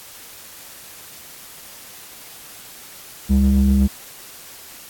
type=ring-modulated tone; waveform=triangle; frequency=65.41 Hz; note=C2; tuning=in tune; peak=-7 dBFS; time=3.29-3.88 s; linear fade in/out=20 ms; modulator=135 Hz; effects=white hiss -40 dBFS RMS until 4.89 s + AAC 64 kbps